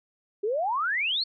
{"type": "exponential sweep", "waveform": "sine", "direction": "up", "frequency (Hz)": [390.6, 4488], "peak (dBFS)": -24, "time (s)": [0.43, 1.24], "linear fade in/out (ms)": 10, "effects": []}